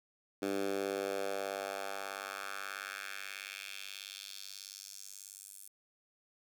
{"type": "tone with high-pass filter sweep", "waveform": "10% pulse", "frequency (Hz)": 98.4, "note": "G2", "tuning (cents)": 7, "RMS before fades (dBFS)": -41, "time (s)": [0.42, 5.68], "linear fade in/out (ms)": 5, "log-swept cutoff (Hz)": [300, 9500], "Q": 1.9, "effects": []}